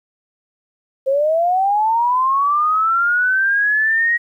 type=linear sweep; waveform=sine; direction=up; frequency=523.3 to 1900 Hz; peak=-13 dBFS; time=1.06-4.18 s; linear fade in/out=20 ms; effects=9-bit